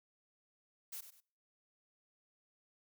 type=noise with echo; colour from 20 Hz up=blue; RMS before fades=-45 dBFS; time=0.92-1.01 s; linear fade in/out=10 ms; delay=98 ms; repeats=2; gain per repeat=-10 dB; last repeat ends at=1.206 s; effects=noise-tail reverb RT60 0.5 s tail -24 dB re dry